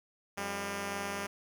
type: tone pair together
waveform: 5% pulse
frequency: 89.09 / 200 Hz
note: F2 / G3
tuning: +35 / +35 cents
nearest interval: octave + major second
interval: 1400 cents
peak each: -32 / -24 dBFS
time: 0.37-1.27 s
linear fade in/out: 10 ms
effects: none